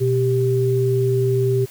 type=tone pair together; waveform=sine; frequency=123.47 / 392 Hz; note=B2 / G4; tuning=0 / 0 cents; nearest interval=octave + minor sixth; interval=2000 cents; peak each=-18 dBFS; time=0-1.66 s; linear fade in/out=20 ms; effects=white hiss -44 dBFS RMS until 1.7 s